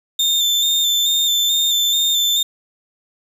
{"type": "tone with vibrato", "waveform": "35% pulse", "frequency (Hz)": 3591, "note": "A7", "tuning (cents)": 35, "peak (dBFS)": -13, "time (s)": [0.19, 2.43], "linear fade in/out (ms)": 5, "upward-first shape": "square", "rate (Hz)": 2.3, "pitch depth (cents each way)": 23, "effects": []}